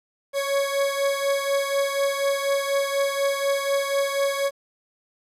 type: beating tone pair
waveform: 40% pulse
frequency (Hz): 554.4 / 558.5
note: C#5 / C#5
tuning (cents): 0 / +13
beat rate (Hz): 4.1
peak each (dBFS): -22 / -26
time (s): 0.33-4.51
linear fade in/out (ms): 50
effects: resampled to 32000 Hz + 9-bit